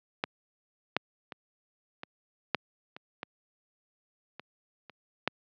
clicks, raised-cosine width 0.3 ms, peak -11 / -8 / -23 / -22 / -8 / -26 / -19 / -25 / -30 / -9 dBFS, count 10, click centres 0.239 / 0.966 / 1.322 / 2.034 / 2.547 / 2.965 / 3.231 / 4.396 / 4.897 / 5.276 s, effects high-pass 150 Hz 12 dB/octave + low-pass 4000 Hz 12 dB/octave

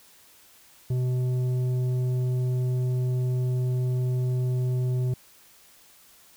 sine tone with tanh clipping, 126.3 Hz, B2, 39 cents sharp, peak -24 dBFS, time 0.9-5.14 s, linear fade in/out 5 ms, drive 8 dB, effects white hiss -55 dBFS RMS until 6.36 s

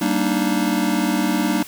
square chord, Eb major seventh, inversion first, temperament just, 194.45 / 233.3 / 291.7 / 311.1 Hz, G3 / Bb3 / D4 / Eb4, -14 / +2 / -12 / 0 cents, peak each -24 dBFS, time 0.01-1.63 s, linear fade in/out 5 ms, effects white hiss -39 dBFS RMS until 1.67 s

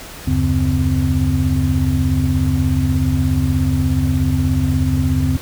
sine tone cluster, 76.7 / 93.4 / 141 / 257.7 Hz, D#2 / F#2 / C#3 / C4, -24 / +17 / +30 / -26 cents, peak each -19 dBFS, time 0.27-5.37 s, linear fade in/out 5 ms, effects pink hiss -34 dBFS RMS until 5.41 s

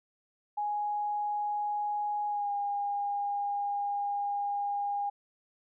sine tone with pitch glide, 830.6 to 811.6 Hz, G#5 to G#5, 0 to -40 cents, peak -29 dBFS, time 0.57-5.1 s, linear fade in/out 10 ms, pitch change -40 cents, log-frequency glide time 2.28-2.51 s, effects none

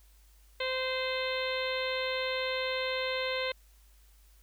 harmonic tone, 518 Hz, C5, 17 cents flat, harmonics 1 / 2 / 3 / 4 / 5 / 6 / 7 / 8, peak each -33 / -40 / -41 / -37 / -41 / -42 / -40 / -42 dBFS, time 0.6-3.52 s, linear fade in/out 5 ms, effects added 51 Hz sine -57 dBFS peak until 4.42 s + white hiss -66 dBFS RMS until 4.42 s

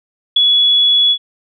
sine tone with ADSR envelope, 3389 Hz, G#7, 34 cents sharp, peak -5 dBFS, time 0.36-1.18 s, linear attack 7 ms, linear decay 6 ms, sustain -3 dB, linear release 69 ms, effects none

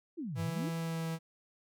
sine exponential two-way sweep, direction down then up, 370 to 92.5 to 370 Hz, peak -36 dBFS, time 0.17-0.7 s, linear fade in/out 20 ms, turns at 0.41 s
45% pulse tone with pitch glide, 165.1 to 163.39 Hz, E3 to E3, +3 to -15 cents, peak -34 dBFS, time 0.35-1.19 s, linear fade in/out 50 ms, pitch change -18 cents, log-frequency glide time 0.76-1.08 s
effects none

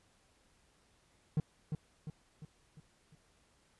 triangle tone with echo, 153.2 Hz, D#3, 27 cents flat, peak -25 dBFS, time 1.37-1.4 s, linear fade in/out 2 ms, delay 350 ms, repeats 5, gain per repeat -6 dB, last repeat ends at 3.15 s, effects pink hiss -70 dBFS RMS until 3.79 s + resampled to 24000 Hz

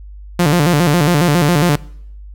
sawtooth tone with vibrato, 160.3 Hz, E3, 48 cents flat, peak -6 dBFS, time 0.39-1.76 s, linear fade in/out 5 ms, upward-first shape square, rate 7.3 Hz, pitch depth 160 cents each way, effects noise-tail reverb RT60 0.7 s tail -23 dB re dry + added 50 Hz sine -31 dBFS peak until 2.34 s

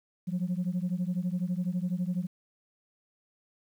sine beating tone pair, 174.61 / 186.61 Hz, F3 / F#3, 0 / +15 cents, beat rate 12 Hz, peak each -29 / -30 dBFS, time 0.27-2.27 s, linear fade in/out 20 ms, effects tanh soft clip ceiling -24 dBFS + 10-bit

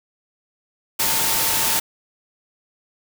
sine tone in noise, 900 Hz, A5, 39 cents sharp, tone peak -31 dBFS, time 0.99-1.8 s, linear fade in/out 10 ms, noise white, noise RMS -20 dBFS, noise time 0.99-1.8 s, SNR -14 dB, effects none

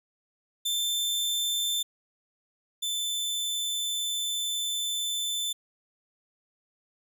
sawtooth tone pair in turn, 3551 / 3529 Hz, A7 / A7, +15 / +4 cents, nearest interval unison, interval 11 cents, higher first, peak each -23 / -25 dBFS, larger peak first, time 0.65-1.83 / 2.82-5.53 s, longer second, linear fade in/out 10 ms, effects none

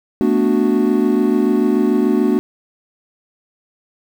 triangle chord, B minor seventh, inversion third, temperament equal, 220 / 246.9 / 293.7 / 370 Hz, A3 / B3 / D4 / F#4, 0 / 0 / 0 / 0 cents, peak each -16 dBFS, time 0.21-2.39 s, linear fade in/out 0 ms, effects 7-bit

